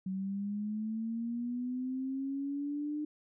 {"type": "linear sweep", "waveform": "sine", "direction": "up", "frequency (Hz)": [187.1, 302.2], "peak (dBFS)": -33, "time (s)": [0.06, 3.05], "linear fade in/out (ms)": 5, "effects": []}